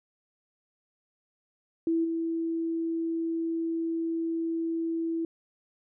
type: tone with level steps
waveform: sine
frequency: 329.6 Hz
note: E4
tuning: in tune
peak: -23 / -27 dBFS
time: 1.87-5.25 s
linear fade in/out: 2 ms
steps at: 2.04 s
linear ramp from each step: 10 ms
effects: none